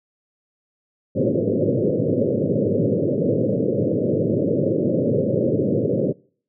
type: band-pass noise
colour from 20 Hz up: white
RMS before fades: -20 dBFS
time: 1.15-6.13 s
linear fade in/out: 20 ms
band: 100 to 570 Hz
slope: 96 dB/octave
effects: noise-tail reverb RT60 0.5 s tail -25 dB re dry